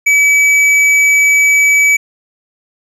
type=tone with hard clipping; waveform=triangle; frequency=2289 Hz; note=D7; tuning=45 cents flat; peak=-8 dBFS; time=0.06-1.97 s; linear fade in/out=10 ms; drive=12 dB; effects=none